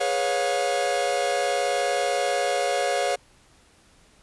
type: chord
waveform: 45% pulse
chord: C# dominant seventh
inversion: second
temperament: equal with one note detuned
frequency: 415.3 / 493.9 / 554.4 / 714 Hz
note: G#4 / B4 / C#5 / E#5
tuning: 0 / 0 / 0 / +38 cents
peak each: -31 / -30 / -26 / -26 dBFS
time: 0-3.16 s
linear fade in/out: 10 ms
effects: pink hiss -57 dBFS RMS until 4.22 s + resampled to 24000 Hz